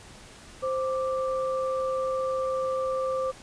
sine tone pair together, 523.3 / 1174.8 Hz, C5 / D6, 0 / 0 cents, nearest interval octave + major second, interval 1400 cents, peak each -26 / -32 dBFS, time 0.62-3.32 s, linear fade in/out 20 ms, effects pink hiss -48 dBFS RMS until 3.42 s + resampled to 22050 Hz

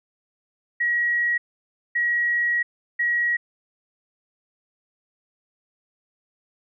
sine tone bursts at uneven times, 1908 Hz, A#6, 40 cents sharp, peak -19 dBFS, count 3, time 0.8-1.38 / 1.95-2.63 / 2.99-3.37 s, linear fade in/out 10 ms, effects none

